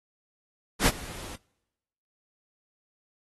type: noise with ADSR envelope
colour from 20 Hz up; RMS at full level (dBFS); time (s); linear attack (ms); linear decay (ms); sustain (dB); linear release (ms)
pink; -20; 0.79-1.36; 81; 38; -21; 8
effects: noise-tail reverb RT60 1.0 s tail -26 dB re dry + AAC 32 kbps